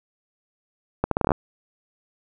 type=accelerating click train; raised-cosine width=1 ms; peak=-6 dBFS; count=9; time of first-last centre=1.04-1.318 s; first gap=73 ms; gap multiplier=0.77; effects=none